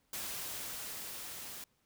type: noise with level ramp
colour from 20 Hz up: white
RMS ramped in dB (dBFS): -40 to -46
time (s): 0.13-1.64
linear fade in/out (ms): 2
effects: pink hiss -75 dBFS RMS until 1.85 s